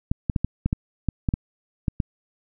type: clicks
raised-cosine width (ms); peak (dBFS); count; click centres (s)
5; -9; 11; 0.115 / 0.298 / 0.362 / 0.446 / 0.66 / 0.729 / 1.087 / 1.288 / 1.339 / 1.882 / 2.002
effects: none